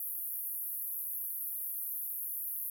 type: band-pass noise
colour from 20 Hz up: pink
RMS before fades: -38 dBFS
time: 0-2.7 s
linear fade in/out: 2 ms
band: 11000 to 16000 Hz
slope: 96 dB/octave
effects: none